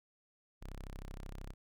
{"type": "tone", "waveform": "sawtooth", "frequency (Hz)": 32.96, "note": "C1", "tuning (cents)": 14, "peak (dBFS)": -40, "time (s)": [0.61, 1.54], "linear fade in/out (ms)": 20, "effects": []}